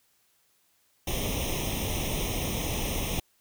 pink noise with comb filter, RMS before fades -30 dBFS, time 1.07-3.2 s, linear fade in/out 5 ms, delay 0.33 ms, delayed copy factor +0.9, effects white hiss -68 dBFS RMS until 3.4 s

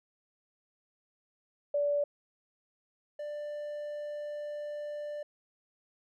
sine / triangle tone pair in turn, 579 / 591.2 Hz, D5 / D5, -25 / +11 cents, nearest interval unison, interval 36 cents, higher second, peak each -26 / -34 dBFS, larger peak first, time 1.74-2.04 / 3.19-5.23 s, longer second, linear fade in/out 5 ms, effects none

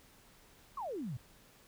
sine exponential sweep, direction down, 1174.7 to 109.7 Hz, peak -37 dBFS, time 0.77-1.17 s, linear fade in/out 5 ms, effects pink hiss -62 dBFS RMS until 1.67 s

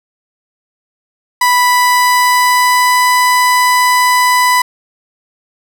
30% pulse tone with pitch glide, 987.8 to 995.2 Hz, B5 to B5, 0 to +13 cents, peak -5 dBFS, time 1.41-4.62 s, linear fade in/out 5 ms, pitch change +13 cents, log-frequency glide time 1.66-3.06 s, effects none

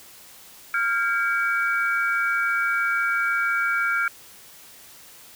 sine tone cluster, 1391 / 1617 / 2274 Hz, F6 / G#6 / C#7, -7 / -47 / +44 cents, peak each -22 / -26 / -28 dBFS, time 0.74-4.08 s, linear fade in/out 2 ms, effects white hiss -47 dBFS RMS until 5.35 s

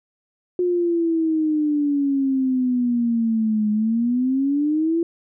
sine exponential two-way sweep, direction down then up, 360.7 to 210 to 340.4 Hz, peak -17 dBFS, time 0.59-5.03 s, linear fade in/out 2 ms, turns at 3.71 s, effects none

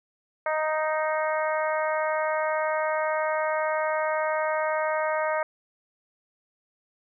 harmonic tone, 310.9 Hz, D#4, 1 cent flat, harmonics 2 / 3 / 4 / 5 / 6 / 7, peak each -26 / -30 / -32 / -34 / -36 / -37 dBFS, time 0.46-5.43 s, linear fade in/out 2 ms, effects none

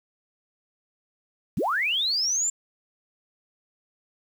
sine linear sweep, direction up, 100.9 to 7410 Hz, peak -22 dBFS, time 1.57-2.5 s, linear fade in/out 5 ms, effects 8-bit

